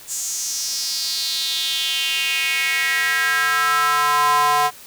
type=tone with high-pass filter sweep; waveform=square; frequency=146.8 Hz; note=D3; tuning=in tune; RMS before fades=-20 dBFS; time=0.07-4.71 s; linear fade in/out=50 ms; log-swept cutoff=7300 to 850 Hz; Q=4.2; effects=white hiss -42 dBFS RMS until 4.86 s